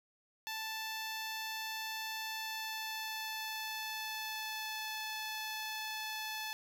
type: tone with pitch glide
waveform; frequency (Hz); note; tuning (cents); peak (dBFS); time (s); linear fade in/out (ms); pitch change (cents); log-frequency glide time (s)
10% pulse; 880 to 867.9; A5 to A5; 0 to -24; -30; 0.47-6.53; 0; -24; 2.2-4.98
effects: none